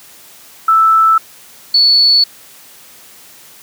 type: tone pair in turn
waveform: sine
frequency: 1318.5 / 4435 Hz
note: E6 / C#8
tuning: 0 / 0 cents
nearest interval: octave + major sixth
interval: 2100 cents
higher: second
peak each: -6 dBFS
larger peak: neither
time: 0.68-1.18 / 1.74-2.24 s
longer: neither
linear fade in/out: 5 ms
effects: white hiss -40 dBFS RMS until 3.62 s + high-pass 100 Hz 12 dB/octave